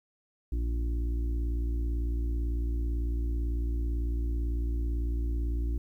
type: harmonic tone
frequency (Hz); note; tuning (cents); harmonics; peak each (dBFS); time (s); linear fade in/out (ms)
58; A#1; -8; 1 / 2 / 4 / 5 / 6; -27 / -44 / -50 / -42 / -46; 0.52-5.78; 5
effects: 11-bit